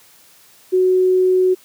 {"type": "tone", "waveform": "sine", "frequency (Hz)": 370, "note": "F#4", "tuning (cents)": 0, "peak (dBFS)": -11, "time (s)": [0.72, 1.55], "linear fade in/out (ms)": 20, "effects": ["white hiss -49 dBFS RMS until 1.64 s", "high-pass 80 Hz 12 dB/octave"]}